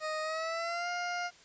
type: tone with pitch glide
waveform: 20% pulse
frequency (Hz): 622 to 706.3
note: D#5 to F5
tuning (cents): -1 to +19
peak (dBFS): -28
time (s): 0-1.31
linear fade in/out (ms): 50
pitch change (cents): +220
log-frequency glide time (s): 0.22-0.89
effects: white hiss -58 dBFS RMS until 1.44 s + resampled to 16000 Hz